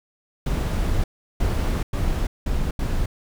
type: noise bursts at uneven times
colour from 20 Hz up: brown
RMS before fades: -22 dBFS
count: 5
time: 0.46-1.04 / 1.4-1.83 / 1.93-2.27 / 2.46-2.71 / 2.79-3.06 s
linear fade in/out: 5 ms
effects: none